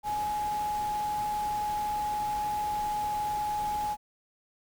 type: tone in noise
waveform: sine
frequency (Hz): 839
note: G#5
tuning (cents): +17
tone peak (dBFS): -28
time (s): 0.03-3.97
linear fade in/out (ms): 50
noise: pink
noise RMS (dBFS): -43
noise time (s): 0.03-3.97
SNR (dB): +12
effects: none